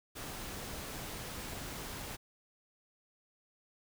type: noise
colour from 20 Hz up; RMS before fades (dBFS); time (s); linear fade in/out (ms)
pink; -43; 0.15-2.17; 20
effects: none